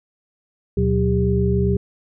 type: tone cluster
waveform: sine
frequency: 74.8 / 122.5 / 184.7 / 399.7 Hz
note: D2 / B2 / F#3 / G4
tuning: +32 / -14 / -3 / +34 cents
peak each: -21 dBFS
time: 0.77-1.77 s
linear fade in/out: 5 ms
effects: none